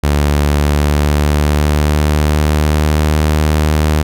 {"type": "tone with pitch glide", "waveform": "sawtooth", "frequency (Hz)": [73, 76.5], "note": ["D2", "D#2"], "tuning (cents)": [-10, -29], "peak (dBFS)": -6, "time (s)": [0.03, 4.03], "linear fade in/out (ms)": 10, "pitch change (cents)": 81, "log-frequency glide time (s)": [0.4, 3.22], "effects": []}